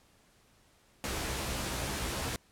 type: noise with comb filter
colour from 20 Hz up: pink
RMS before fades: -35 dBFS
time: 1.04-2.36 s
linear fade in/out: 0 ms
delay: 15 ms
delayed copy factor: +0.6
effects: pink hiss -65 dBFS RMS until 2.51 s + low-pass 12000 Hz 12 dB/octave